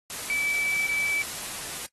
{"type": "tone in noise", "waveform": "sine", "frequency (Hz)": 2307, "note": "D7", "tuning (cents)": -31, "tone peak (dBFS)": -24, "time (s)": [0.3, 1.22], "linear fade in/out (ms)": 0, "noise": "white", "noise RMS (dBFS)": -35, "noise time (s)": [0.1, 1.86], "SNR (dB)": 8, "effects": ["noise-tail reverb RT60 0.1 s tail -21 dB re dry", "AAC 32 kbps"]}